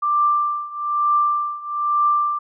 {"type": "tone with tremolo", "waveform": "sine", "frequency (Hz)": 1181, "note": "D6", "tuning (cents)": 9, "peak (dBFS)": -13, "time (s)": [0.02, 2.39], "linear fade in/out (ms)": 10, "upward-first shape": "triangle", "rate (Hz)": 1.1, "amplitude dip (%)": 90, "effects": []}